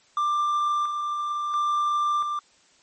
triangle tone with tremolo, 1185 Hz, D6, 15 cents sharp, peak -19 dBFS, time 0.17-2.39 s, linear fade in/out 2 ms, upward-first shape square, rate 0.73 Hz, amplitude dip 40%, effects white hiss -59 dBFS RMS until 2.82 s + MP3 32 kbps

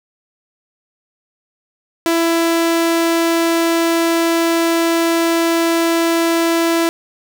sawtooth tone, 333.3 Hz, E4, 19 cents sharp, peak -9 dBFS, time 2.06-6.89 s, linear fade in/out 0 ms, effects none

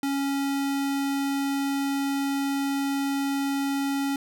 square tone, 277.2 Hz, C#4, in tune, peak -25 dBFS, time 0.03-4.16 s, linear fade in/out 2 ms, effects none

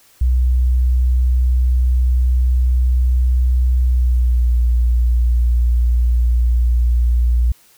sine tone with pitch glide, 62.4 to 59.65 Hz, B1 to A#1, +19 to +41 cents, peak -11 dBFS, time 0.21-7.52 s, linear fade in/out 5 ms, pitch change -78 cents, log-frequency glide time 3.83-4.57 s, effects white hiss -51 dBFS RMS until 7.77 s

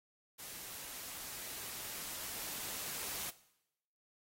white noise with level ramp, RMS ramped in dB -48 to -41 dBFS, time 0.38-3.31 s, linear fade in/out 20 ms, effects noise-tail reverb RT60 0.8 s tail -17 dB re dry + AAC 48 kbps

